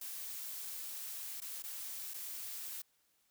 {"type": "noise with dropouts", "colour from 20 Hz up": "blue", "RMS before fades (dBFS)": -44, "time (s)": [0.01, 2.82], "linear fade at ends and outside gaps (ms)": 5, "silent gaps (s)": [[1.404, 1.417], [1.624, 1.637], [2.137, 2.141]], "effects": ["white hiss -75 dBFS RMS until 3.3 s"]}